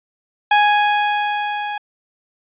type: tone with level ramp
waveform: sawtooth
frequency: 830.6 Hz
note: G#5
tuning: in tune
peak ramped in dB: -6 to -19 dBFS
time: 0.51-1.78 s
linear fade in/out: 5 ms
effects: resampled to 8000 Hz